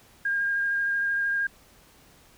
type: tone with vibrato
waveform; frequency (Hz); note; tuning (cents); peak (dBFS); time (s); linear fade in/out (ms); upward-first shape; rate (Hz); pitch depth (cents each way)
sine; 1614; G#6; -50; -23; 0.25-1.47; 5; sine; 13; 11
effects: pink hiss -56 dBFS RMS until 2.37 s